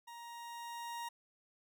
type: tone with level ramp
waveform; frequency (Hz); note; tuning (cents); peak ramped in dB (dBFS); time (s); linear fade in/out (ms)
40% pulse; 940; A#5; +14; -48 to -39; 0.07-1.09; 10
effects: none